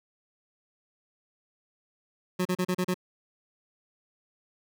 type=tone bursts; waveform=25% pulse; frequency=182.2 Hz; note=F#3; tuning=26 cents flat; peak=-21 dBFS; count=6; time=2.39-2.943 s; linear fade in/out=10 ms; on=63 ms; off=35 ms; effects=none